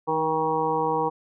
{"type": "harmonic tone with a mistuned harmonic", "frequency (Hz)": 158.6, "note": "D#3", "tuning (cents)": 33, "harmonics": [1, 2, 3, 5, 6, 7], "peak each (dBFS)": [-35, -32, -26, -28, -26, -32], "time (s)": [0.07, 1.1], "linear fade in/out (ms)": 20, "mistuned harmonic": 2, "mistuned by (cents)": -21, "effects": []}